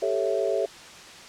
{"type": "chord", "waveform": "sine", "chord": "A dominant seventh", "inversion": "third", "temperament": "equal", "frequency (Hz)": [392, 440, 554.4, 659.3], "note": ["G4", "A4", "C#5", "E5"], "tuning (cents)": [0, 0, 0, 0], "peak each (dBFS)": -28, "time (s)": [0.02, 0.66], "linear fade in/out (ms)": 5, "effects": ["white hiss -44 dBFS RMS until 1.28 s", "low-pass 6000 Hz 12 dB/octave"]}